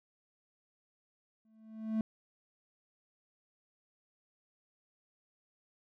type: tone with exponential growth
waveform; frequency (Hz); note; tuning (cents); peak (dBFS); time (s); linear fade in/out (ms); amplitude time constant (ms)
triangle; 220; A3; 0; -25; 1.45-2.01; 2; 120
effects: none